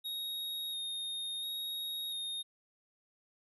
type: tone with vibrato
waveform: square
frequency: 3729 Hz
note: A#7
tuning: in tune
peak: -37 dBFS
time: 0.04-2.43 s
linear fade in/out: 20 ms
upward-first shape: square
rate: 0.72 Hz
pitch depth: 15 cents each way
effects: none